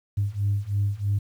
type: beating tone pair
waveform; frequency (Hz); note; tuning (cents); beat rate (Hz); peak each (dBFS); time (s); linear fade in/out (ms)
sine; 99.5 / 102.6; G2 / G#2; +26 / -21; 3.1; -25 / -24; 0.17-1.19; 10
effects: tanh soft clip ceiling -16 dBFS + 9-bit